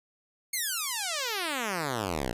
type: exponential sweep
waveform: 5% pulse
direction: down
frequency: 2217 to 55.5 Hz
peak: -18 dBFS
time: 0.53-2.33 s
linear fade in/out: 5 ms
effects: resampled to 32000 Hz